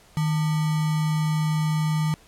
sine tone with sample-and-hold, 155.56 Hz, D#3, in tune, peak -20 dBFS, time 0.17-2.14 s, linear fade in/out 0 ms, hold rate 1050 Hz, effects pink hiss -54 dBFS RMS until 2.27 s + low-pass 12000 Hz 12 dB/octave

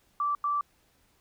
sine tone bursts at uneven times, 1165 Hz, D6, 14 cents flat, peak -25 dBFS, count 2, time 0.2-0.35 / 0.44-0.61 s, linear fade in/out 2 ms, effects pink hiss -67 dBFS RMS until 1.2 s

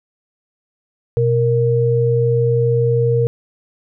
sine tone pair together, 123.48 / 466.2 Hz, B2 / A#4, 0 / 0 cents, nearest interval octave + major seventh, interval 2300 cents, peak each -15 dBFS, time 1.17-3.27 s, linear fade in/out 0 ms, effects none

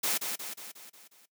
white noise with echo, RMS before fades -29 dBFS, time 0.03-0.18 s, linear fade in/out 10 ms, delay 180 ms, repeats 6, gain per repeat -5 dB, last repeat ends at 1.26 s, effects noise-tail reverb RT60 0.1 s tail -18 dB re dry + high-pass 200 Hz 12 dB/octave

